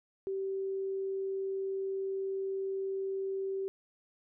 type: tone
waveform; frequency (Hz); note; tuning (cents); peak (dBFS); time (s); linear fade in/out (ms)
sine; 386.9; G4; -23; -32; 0.27-3.68; 0
effects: none